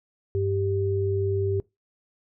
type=tone pair together; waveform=sine; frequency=98 / 392 Hz; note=G2 / G4; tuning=0 / 0 cents; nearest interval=2 octaves; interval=2400 cents; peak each=-25 dBFS; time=0.35-1.6 s; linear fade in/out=0 ms; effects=noise-tail reverb RT60 0.2 s tail -22 dB re dry